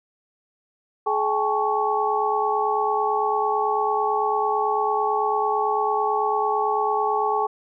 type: tone cluster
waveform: sine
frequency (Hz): 424.2 / 794 / 863 / 1112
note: G#4 / G5 / A5 / C#6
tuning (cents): +37 / +22 / -34 / +5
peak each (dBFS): -25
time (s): 1.06-7.47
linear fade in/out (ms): 10
effects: none